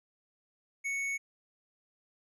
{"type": "tone with hard clipping", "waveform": "sine", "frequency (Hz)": 2217, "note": "C#7", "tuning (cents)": 0, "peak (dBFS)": -33, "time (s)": [0.84, 1.18], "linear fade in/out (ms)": 20, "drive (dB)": 8, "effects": []}